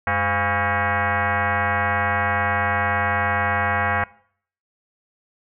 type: tone with frequency modulation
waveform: sine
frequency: 394.7 Hz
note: G4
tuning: 12 cents sharp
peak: -18 dBFS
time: 0.07-4.04 s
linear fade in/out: 2 ms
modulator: 303 Hz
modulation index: 5.7
effects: noise-tail reverb RT60 0.6 s tail -22 dB re dry